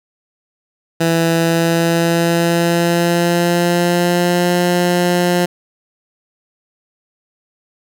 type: tone with pitch glide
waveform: 15% pulse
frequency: 165.8 to 176.68 Hz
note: E3 to F3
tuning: +10 to +20 cents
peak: -6 dBFS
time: 1-5.46 s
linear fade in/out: 10 ms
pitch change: +110 cents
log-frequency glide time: 1.35-4.55 s
effects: none